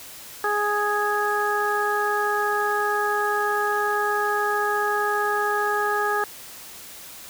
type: harmonic tone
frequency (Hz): 415.3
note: G#4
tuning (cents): 0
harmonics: 1 / 2 / 3 / 4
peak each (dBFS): -26 / -26 / -26 / -26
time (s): 0.44-6.24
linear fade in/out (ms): 2
effects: white hiss -41 dBFS RMS until 7.29 s